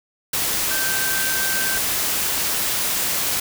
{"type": "tone in noise", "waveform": "sine", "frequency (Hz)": 1556, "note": "G6", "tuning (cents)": -13, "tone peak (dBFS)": -25, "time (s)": [0.71, 1.78], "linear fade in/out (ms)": 5, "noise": "white", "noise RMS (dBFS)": -22, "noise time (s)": [0.33, 3.4], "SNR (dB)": -6, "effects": []}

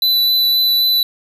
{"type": "tone with vibrato", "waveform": "square", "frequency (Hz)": 3985, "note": "B7", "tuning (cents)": 15, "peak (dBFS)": -12, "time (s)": [0.02, 1.03], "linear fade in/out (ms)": 2, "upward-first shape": "sine", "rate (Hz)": 3.8, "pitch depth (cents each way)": 10, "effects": []}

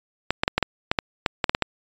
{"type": "clicks", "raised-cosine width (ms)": 0.3, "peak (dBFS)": -3, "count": 12, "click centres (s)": [0.306, 0.435, 0.479, 0.58, 0.627, 0.915, 0.988, 1.262, 1.442, 1.495, 1.549, 1.623], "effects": ["resampled to 16000 Hz"]}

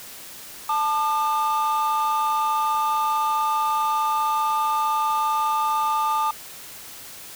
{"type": "tone pair together", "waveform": "triangle", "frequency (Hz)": [880, 1204.7], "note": ["A5", "D6"], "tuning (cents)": [0, 44], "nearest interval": "perfect fourth", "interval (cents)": 544, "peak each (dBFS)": -20, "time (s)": [0.69, 6.31], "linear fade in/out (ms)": 5, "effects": ["tanh soft clip ceiling -12 dBFS", "white hiss -40 dBFS RMS until 7.35 s"]}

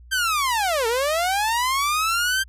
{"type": "linear two-way sweep", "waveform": "sawtooth", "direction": "down then up", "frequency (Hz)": [1587, 440, 1587], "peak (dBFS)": -16, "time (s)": [0.11, 2.44], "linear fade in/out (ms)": 20, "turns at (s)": 0.87, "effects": ["added 60 Hz sine -43 dBFS peak until 2.48 s", "resampled to 32000 Hz"]}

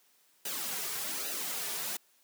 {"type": "noise with flanger", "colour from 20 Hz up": "white", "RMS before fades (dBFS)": -36, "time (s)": [0.45, 1.97], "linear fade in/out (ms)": 5, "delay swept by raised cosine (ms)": [0.9, 3.8], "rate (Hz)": 1.2, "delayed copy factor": -0.7, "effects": ["white hiss -67 dBFS RMS until 2.23 s", "high-pass 200 Hz 12 dB/octave"]}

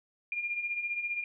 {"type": "beating tone pair", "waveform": "sine", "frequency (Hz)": [2396, 2411], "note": ["D7", "D7"], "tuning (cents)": [34, 45], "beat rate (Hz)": 15, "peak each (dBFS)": [-39, -32], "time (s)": [0.32, 1.24], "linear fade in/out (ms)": 2, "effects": []}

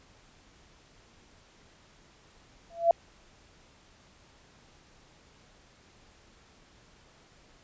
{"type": "tone with exponential growth", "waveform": "sine", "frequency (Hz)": 676, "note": "E5", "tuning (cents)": 43, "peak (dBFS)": -14, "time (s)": [2.7, 2.91], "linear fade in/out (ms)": 2, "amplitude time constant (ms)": 44, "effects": ["pink hiss -59 dBFS RMS until 7.63 s", "resampled to 16000 Hz"]}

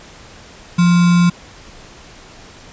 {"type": "tone with sample-and-hold", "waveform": "sine", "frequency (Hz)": 174.61, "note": "F3", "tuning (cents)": 0, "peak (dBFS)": -8, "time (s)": [0.78, 1.3], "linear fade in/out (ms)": 10, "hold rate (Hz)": 1225, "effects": ["pink hiss -40 dBFS RMS until 2.72 s", "resampled to 16000 Hz"]}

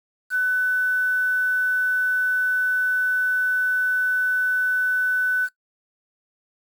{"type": "tone with quantisation", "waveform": "sine", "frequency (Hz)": 1500, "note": "F#6", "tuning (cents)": 23, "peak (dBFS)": -18, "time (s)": [0.3, 5.49], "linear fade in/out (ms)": 50, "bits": 7, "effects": ["noise-tail reverb RT60 0.1 s tail -20 dB re dry"]}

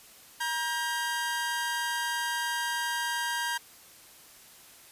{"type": "tone pair together", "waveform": "sawtooth", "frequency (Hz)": [949.6, 1597], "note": ["A#5", "G6"], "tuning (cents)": [32, 32], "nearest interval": "major sixth", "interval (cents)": 900, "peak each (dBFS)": -28, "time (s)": [0.4, 3.58], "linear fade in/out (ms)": 10, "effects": ["white hiss -53 dBFS RMS until 4.91 s", "resampled to 32000 Hz"]}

